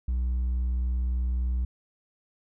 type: tone with hard clipping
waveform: triangle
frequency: 61.74 Hz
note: B1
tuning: in tune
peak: -23 dBFS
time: 0.08-1.65 s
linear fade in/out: 5 ms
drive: 1 dB
effects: none